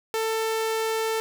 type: tone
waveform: sawtooth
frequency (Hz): 444.7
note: A4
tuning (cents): +18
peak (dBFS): -20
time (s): 0.14-1.2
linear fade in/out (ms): 0
effects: none